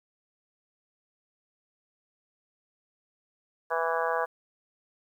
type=harmonic tone; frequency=164.81 Hz; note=E3; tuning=in tune; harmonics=3 / 4 / 5 / 6 / 7 / 8 / 9 / 10; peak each=-31 / -32 / -34 / -33 / -33 / -44 / -36 / -36 dBFS; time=3.7-4.26 s; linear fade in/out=20 ms; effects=10-bit